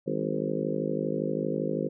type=harmonic tone with a mistuned harmonic; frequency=52.6 Hz; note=G#1; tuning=23 cents sharp; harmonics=3 / 4 / 5 / 6 / 7 / 8 / 9 / 10; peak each=-35 / -35 / -35 / -35 / -35 / -35 / -35 / -35 dBFS; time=0.06-1.89 s; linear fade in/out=20 ms; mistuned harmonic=4; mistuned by=-72 cents; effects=none